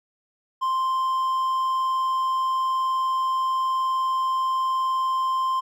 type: tone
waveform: triangle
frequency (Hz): 1046.5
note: C6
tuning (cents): 0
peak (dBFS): -19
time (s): 0.61-5.61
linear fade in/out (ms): 20
effects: none